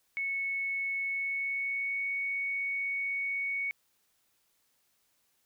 sine tone with pitch glide, 2206 to 2226 Hz, C#7 to C#7, -9 to +7 cents, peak -30 dBFS, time 0.17-3.71 s, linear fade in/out 0 ms, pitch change +16 cents, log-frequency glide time 1.04-2.06 s, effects white hiss -73 dBFS RMS until 5.45 s

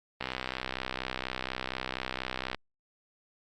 click train, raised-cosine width 0.3 ms, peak -16 dBFS, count 151, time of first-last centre 0.21-2.546 s, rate 64.2 Hz, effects Opus 24 kbps

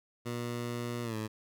15% pulse tone with pitch glide, 120 to 108.78 Hz, B2 to A2, -49 to -19 cents, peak -28 dBFS, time 0.25-1.28 s, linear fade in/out 20 ms, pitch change -170 cents, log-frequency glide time 1.03-1.16 s, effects none

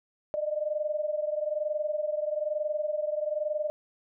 sine tone pair together, 599 / 620.1 Hz, D5 / D#5, +34 / -6 cents, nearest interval minor second, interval 60 cents, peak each -29 / -32 dBFS, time 0.34-3.7 s, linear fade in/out 0 ms, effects none

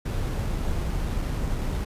brown noise with sample-and-hold, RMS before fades -27 dBFS, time 0.05-1.85 s, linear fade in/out 10 ms, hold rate 7350 Hz, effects resampled to 32000 Hz

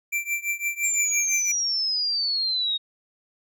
square tone with tremolo, 2349 Hz, D7, in tune, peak -22 dBFS, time 0.12-1.52 s, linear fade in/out 10 ms, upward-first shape triangle, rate 5.9 Hz, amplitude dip 95%
sine exponential sweep, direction down, 7459 to 3729 Hz, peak -22 dBFS, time 0.83-2.78 s, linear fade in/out 20 ms
effects none

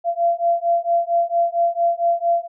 sine beating tone pair, 682 / 686.4 Hz, F5 / F5, -41 / -30 cents, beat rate 4.4 Hz, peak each -19 dBFS, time 0.04-2.48 s, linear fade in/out 50 ms, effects none

